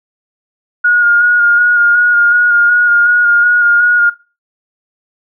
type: tone with vibrato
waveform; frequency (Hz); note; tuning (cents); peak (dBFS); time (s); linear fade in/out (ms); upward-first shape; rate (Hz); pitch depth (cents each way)
sine; 1432; F6; +43; -6; 0.84-4.1; 10; square; 2.7; 18
effects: noise-tail reverb RT60 0.3 s tail -18 dB re dry